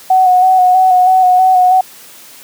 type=tone with vibrato; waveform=sine; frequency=740 Hz; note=F#5; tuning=in tune; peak=-5 dBFS; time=0.1-1.81 s; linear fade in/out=5 ms; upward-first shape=square; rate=3.1 Hz; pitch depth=22 cents each way; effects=white hiss -37 dBFS RMS until 2.43 s + high-pass 150 Hz 12 dB/octave